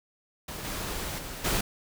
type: noise with level steps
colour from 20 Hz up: pink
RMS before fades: -38 / -34 / -39 / -27 dBFS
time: 0.48-1.61 s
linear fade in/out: 5 ms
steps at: 0.64 / 1.18 / 1.44 s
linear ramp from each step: 10 ms
effects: none